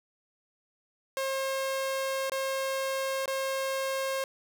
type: tone with dropouts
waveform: sawtooth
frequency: 536 Hz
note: C5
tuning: 42 cents sharp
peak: -25 dBFS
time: 1.17-4.24 s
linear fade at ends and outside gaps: 1 ms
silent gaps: 2.297-2.319 / 3.258-3.278 s
effects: none